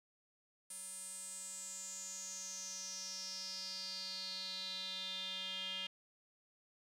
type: tone with band-pass filter sweep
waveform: square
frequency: 188.5 Hz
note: F#3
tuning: 32 cents sharp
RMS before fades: -45 dBFS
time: 0.7-5.87 s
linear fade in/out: 5 ms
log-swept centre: 9300 to 3100 Hz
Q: 7.3
effects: none